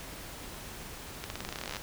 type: accelerating click train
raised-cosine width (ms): 0.2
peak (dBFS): -19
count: 20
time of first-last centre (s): 1.24-1.768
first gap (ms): 61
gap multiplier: 0.9
effects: pink hiss -44 dBFS RMS until 1.82 s